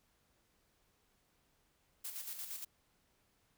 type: noise with tremolo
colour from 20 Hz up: blue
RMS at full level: -43 dBFS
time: 2.04-2.65 s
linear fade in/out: 10 ms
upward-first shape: square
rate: 8.6 Hz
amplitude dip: 50%
effects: pink hiss -75 dBFS RMS until 3.57 s